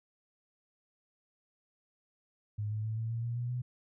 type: tone with pitch steps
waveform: sine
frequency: 105 / 107.52 / 110.09 / 112.73 / 115.43 / 118.2 / 121.03 / 123.93 Hz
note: G#2 / A2 / A2 / A2 / A#2 / A#2 / B2 / B2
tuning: +19 / -39 / +1 / +42 / -17 / +24 / -35 / +6 cents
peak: -32 dBFS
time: 2.58-3.62 s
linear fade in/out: 10 ms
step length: 130 ms
effects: none